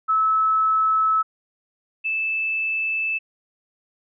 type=tone pair in turn; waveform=sine; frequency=1300 / 2630 Hz; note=E6 / E7; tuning=-24 / -5 cents; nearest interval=octave; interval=1219 cents; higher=second; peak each=-16 / -21 dBFS; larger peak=first; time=0.08-1.23 / 2.04-3.19 s; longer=neither; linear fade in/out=20 ms; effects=none